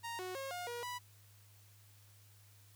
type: tone with pitch steps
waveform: sawtooth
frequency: 931 / 368.3 / 541 / 713 / 478.4 / 984 Hz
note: A#5 / F#4 / C#5 / F5 / A#4 / B5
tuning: -2 / -8 / -42 / +36 / +45 / -7 cents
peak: -37 dBFS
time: 0.03-0.99 s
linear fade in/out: 20 ms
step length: 160 ms
effects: added 102 Hz sine -61 dBFS peak until 2.75 s + white hiss -66 dBFS RMS until 2.75 s